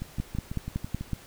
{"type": "two click trains", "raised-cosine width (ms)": 5, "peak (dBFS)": [-21, -16], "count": [7, 6], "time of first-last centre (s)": [[0.02, 1.01], [0.2, 1.133]], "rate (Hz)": [6.06, 5.36], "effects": ["pink hiss -50 dBFS RMS until 1.26 s"]}